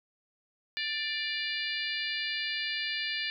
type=harmonic tone with a mistuned harmonic; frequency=590 Hz; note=D5; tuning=8 cents sharp; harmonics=3 / 4 / 5 / 6 / 7 / 8; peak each=-36 / -37 / -38 / -39 / -39 / -40 dBFS; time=0.77-3.3 s; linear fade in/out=0 ms; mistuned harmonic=5; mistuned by=-35 cents; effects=none